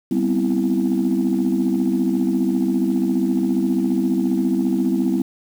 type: chord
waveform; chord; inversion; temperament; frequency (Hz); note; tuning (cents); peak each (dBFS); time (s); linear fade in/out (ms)
sine; C major seventh; second; equal; 196 / 246.9 / 261.6 / 329.6; G3 / B3 / C4 / E4; 0 / 0 / 0 / 0; -21; 0.11-5.22; 5
effects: tanh soft clip ceiling -10 dBFS + 7-bit